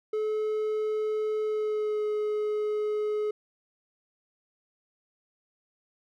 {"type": "tone with pitch glide", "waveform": "triangle", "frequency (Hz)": [430, 423.1], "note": ["A4", "G#4"], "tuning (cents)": [-40, 32], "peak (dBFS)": -24, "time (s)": [0.13, 3.31], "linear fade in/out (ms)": 5, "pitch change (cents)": -28, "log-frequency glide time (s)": [1.43, 2.05], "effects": []}